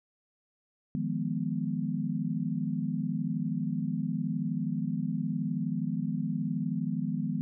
sine chord, F half-diminished seventh, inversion third, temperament equal, 155.56 / 174.61 / 207.7 / 246.9 Hz, Eb3 / F3 / Ab3 / Cb4, 0 / 0 / 0 / 0 cents, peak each -34 dBFS, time 0.95-7.41 s, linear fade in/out 0 ms, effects none

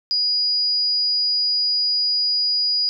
sine tone, 4900 Hz, D#8, 27 cents flat, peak -17 dBFS, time 0.11-2.89 s, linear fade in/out 0 ms, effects none

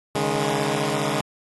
10% pulse chord, C# suspended second, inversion none, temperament equal with one note detuned, 138.59 / 153.6 / 207.7 Hz, C#3 / D#3 / G#3, 0 / -22 / 0 cents, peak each -18 dBFS, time 0.15-1.21 s, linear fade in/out 2 ms, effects AAC 32 kbps

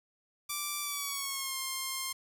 5% pulse tone with pitch glide, 1170 to 1060.6 Hz, D6 to C6, -7 to +23 cents, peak -22 dBFS, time 0.49-2.13 s, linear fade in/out 10 ms, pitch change -170 cents, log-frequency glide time 0.81-1.56 s, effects 9-bit

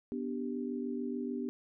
sine chord, G major, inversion first, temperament equal, 246.9 / 293.7 / 392 Hz, B3 / D4 / G4, 0 / 0 / 0 cents, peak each -36 / -40 / -40 dBFS, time 0.12-1.49 s, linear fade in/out 0 ms, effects none

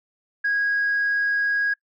sine tone, 1647 Hz, G#6, 15 cents flat, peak -18 dBFS, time 0.44-1.74 s, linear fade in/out 10 ms, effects noise-tail reverb RT60 0.1 s tail -24 dB re dry + tanh soft clip ceiling -16 dBFS

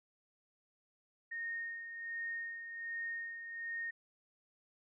sine tone with tremolo, 1848 Hz, A#6, 16 cents flat, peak -37 dBFS, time 1.31-3.91 s, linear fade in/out 10 ms, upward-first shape sine, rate 1.3 Hz, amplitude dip 55%, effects none

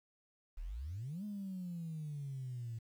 sine exponential two-way sweep, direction up then down, 34.31 to 211.5 to 112.3 Hz, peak -39 dBFS, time 0.57-2.79 s, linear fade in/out 10 ms, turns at 1.24 s, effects tanh soft clip ceiling -36 dBFS + 11-bit

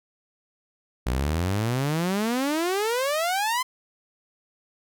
sawtooth exponential sweep, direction up, 58.27 to 1045 Hz, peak -19 dBFS, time 1.06-3.63 s, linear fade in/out 10 ms, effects none

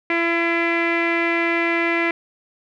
sawtooth tone with low-pass filter, 337.1 Hz, E4, 39 cents sharp, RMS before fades -20 dBFS, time 0.1-2.11 s, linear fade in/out 2 ms, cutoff 2200 Hz, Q 7.9, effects none

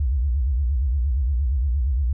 sine tone with vibrato, 65.41 Hz, C2, in tune, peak -18 dBFS, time 0-2.13 s, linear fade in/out 5 ms, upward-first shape sine, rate 8.6 Hz, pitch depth 220 cents each way, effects none

